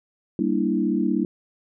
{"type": "chord", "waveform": "sine", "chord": "E half-diminished seventh", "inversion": "first", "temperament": "equal", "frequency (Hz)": [196, 233.1, 293.7, 329.6], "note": ["G3", "Bb3", "D4", "E4"], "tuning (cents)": [0, 0, 0, 0], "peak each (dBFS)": -25, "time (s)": [0.39, 1.25], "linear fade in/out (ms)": 2, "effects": []}